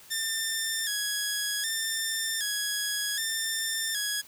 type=tone with vibrato; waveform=10% pulse; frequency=1729 Hz; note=A6; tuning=31 cents flat; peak=-19 dBFS; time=0.1-4.22 s; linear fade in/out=20 ms; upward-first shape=square; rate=0.65 Hz; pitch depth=63 cents each way; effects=white hiss -52 dBFS RMS until 4.27 s